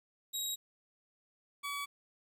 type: tone pair in turn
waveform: 20% pulse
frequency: 3818 / 1138.2 Hz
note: A#7 / C#6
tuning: +41 / +45 cents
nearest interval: octave + major sixth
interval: 2096 cents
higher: first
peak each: -29 / -32 dBFS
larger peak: first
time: 0.33-0.56 / 1.63-1.86 s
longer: neither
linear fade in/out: 20 ms
effects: 11-bit